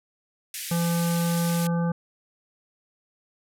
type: band-pass noise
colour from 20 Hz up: white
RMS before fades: -35 dBFS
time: 0.54-1.67 s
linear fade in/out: 2 ms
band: 1700 to 14000 Hz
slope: 48 dB/octave
type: harmonic tone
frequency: 170 Hz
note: F3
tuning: 46 cents flat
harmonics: 1 / 3 / 5 / 7 / 9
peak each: -22 / -32 / -36 / -39 / -41 dBFS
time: 0.71-1.92 s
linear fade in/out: 5 ms
effects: none